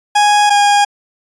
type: tone pair in turn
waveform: 40% pulse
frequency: 829 / 817.6 Hz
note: G#5 / G#5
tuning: -3 / -27 cents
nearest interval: unison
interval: 24 cents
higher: first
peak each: -7 dBFS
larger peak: neither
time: 0.15-0.5 / 0.5-0.85 s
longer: neither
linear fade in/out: 10 ms
effects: resampled to 22050 Hz